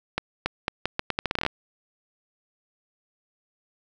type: accelerating click train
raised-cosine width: 0.3 ms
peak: -8 dBFS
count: 15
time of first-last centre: 0.18-1.464 s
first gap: 280 ms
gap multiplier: 0.79
effects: none